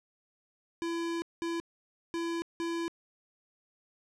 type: tone bursts at uneven times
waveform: square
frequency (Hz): 336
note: E4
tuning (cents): +33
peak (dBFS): -32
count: 4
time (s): 0.82-1.22 / 1.42-1.6 / 2.14-2.42 / 2.6-2.88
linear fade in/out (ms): 0
effects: low-pass 7000 Hz 12 dB/octave